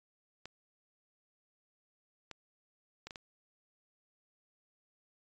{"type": "clicks", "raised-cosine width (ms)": 0.2, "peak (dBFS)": -27, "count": 5, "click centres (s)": [0.456, 2.313, 3.07, 3.108, 3.158], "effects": ["resampled to 16000 Hz"]}